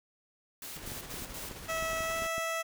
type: noise bursts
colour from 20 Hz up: white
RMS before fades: -43 dBFS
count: 4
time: 0.62-1.49 s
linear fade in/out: 2 ms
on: 150 ms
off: 90 ms
type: noise with tremolo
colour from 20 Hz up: pink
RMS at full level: -44 dBFS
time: 0.76-2.27 s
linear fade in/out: 2 ms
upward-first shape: square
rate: 15 Hz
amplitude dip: 25%
type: clicks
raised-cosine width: 3 ms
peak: -31 dBFS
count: 10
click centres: 0.876 / 0.919 / 1.141 / 1.223 / 1.513 / 1.826 / 1.932 / 2.006 / 2.221 / 2.381 s
type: tone with pitch glide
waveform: 15% pulse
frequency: 650 to 656 Hz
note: E5 to E5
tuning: -24 to -9 cents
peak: -25 dBFS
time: 1.68-2.63 s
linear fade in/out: 20 ms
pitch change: +15 cents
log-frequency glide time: 2.02-2.15 s
effects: none